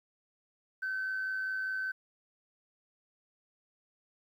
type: tone with amplitude modulation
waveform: sine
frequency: 1531 Hz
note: G6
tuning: 41 cents flat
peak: -29 dBFS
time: 0.82-1.92 s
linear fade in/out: 10 ms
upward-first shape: sine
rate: 105 Hz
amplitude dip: 40%
effects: tanh soft clip ceiling -28 dBFS + 11-bit